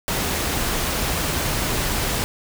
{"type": "noise", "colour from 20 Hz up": "pink", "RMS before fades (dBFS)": -23, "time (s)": [0.08, 2.24], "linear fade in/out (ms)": 0, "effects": []}